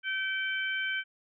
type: harmonic tone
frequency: 771 Hz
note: G5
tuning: 29 cents flat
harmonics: 2 / 3 / 4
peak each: -31 / -35 / -37 dBFS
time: 0.03-1.04 s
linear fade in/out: 50 ms
effects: none